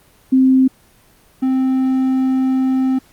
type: tone pair in turn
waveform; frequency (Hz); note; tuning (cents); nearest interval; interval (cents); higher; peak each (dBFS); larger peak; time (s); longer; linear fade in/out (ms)
sine / triangle; 261.6 / 261.6; C4 / C4; 0 / 0; unison; 0; neither; -8 / -11; first; 0.32-0.68 / 1.42-2.99; second; 10
effects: pink hiss -51 dBFS RMS until 3.12 s + Opus 24 kbps